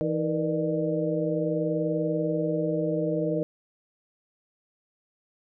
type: tone cluster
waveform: sine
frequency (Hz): 164.5 / 317 / 468.7 / 489.2 / 601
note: E3 / D#4 / A#4 / B4 / D5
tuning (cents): -3 / +32 / +9 / -16 / +40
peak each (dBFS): -30 / -29 / -30 / -35 / -30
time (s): 0.01-3.43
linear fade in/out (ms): 0
effects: none